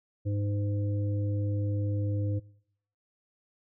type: harmonic tone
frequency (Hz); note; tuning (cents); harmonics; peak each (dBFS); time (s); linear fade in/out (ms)
102.2; G#2; -27; 1 / 3 / 5; -27 / -37 / -41; 0.25-2.4; 20
effects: noise-tail reverb RT60 0.7 s tail -23 dB re dry